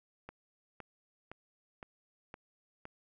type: click train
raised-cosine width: 0.5 ms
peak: -30 dBFS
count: 6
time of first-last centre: 0.29-2.854 s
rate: 1.95 Hz
effects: none